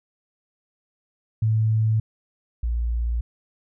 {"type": "tone pair in turn", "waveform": "sine", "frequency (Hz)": [110, 58.27], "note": ["A2", "A#1"], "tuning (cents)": [0, 0], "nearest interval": "major seventh", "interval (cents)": 1100, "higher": "first", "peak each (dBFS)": [-17, -21], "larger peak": "first", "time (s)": [[1.42, 2], [2.63, 3.21]], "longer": "neither", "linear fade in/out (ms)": 5, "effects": []}